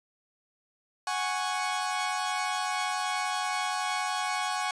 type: chord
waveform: sawtooth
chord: F# suspended second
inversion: none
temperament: equal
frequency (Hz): 740 / 830.6 / 1108.7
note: F#5 / G#5 / C#6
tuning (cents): 0 / 0 / 0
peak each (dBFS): -29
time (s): 1.07-4.71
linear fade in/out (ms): 2
effects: resampled to 22050 Hz